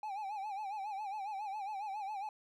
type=tone with vibrato; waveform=triangle; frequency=816 Hz; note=G#5; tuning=31 cents flat; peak=-36 dBFS; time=0.03-2.29 s; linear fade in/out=2 ms; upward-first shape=sine; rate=7.3 Hz; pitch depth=110 cents each way; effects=none